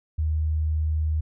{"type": "tone", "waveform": "sine", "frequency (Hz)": 77.78, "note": "D#2", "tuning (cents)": 0, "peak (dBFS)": -21, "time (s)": [0.18, 1.21], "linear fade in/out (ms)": 10, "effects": []}